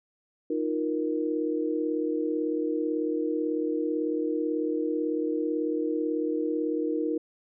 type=chord; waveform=sine; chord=Eb suspended second; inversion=none; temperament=equal with one note detuned; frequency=311.1 / 349.2 / 469.9 Hz; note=Eb4 / F4 / Bb4; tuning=0 / 0 / +14 cents; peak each=-28 / -32 / -30 dBFS; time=0.5-7.18 s; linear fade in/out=5 ms; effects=none